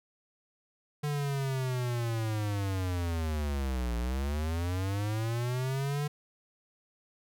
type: linear two-way sweep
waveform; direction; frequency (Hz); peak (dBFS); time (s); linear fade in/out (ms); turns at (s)
square; down then up; 148.6 to 57.6 to 148.6; -30; 1.03-6.08; 10; 3.96
effects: none